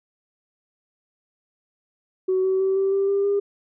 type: tone with pitch steps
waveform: sine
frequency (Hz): 374.4 / 379 / 383.6 / 388.3 / 393 / 397.8 / 402.7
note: F#4 / F#4 / G4 / G4 / G4 / G4 / G4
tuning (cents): +20 / +42 / -37 / -16 / +4 / +25 / +47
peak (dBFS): -17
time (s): 2.28-3.4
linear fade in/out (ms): 10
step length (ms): 160
effects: tanh soft clip ceiling -14 dBFS